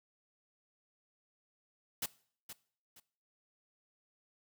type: noise with echo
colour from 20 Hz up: white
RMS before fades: -36 dBFS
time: 2.02-2.06 s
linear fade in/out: 5 ms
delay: 470 ms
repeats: 2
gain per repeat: -11 dB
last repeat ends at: 3 s
effects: noise-tail reverb RT60 0.5 s tail -20 dB re dry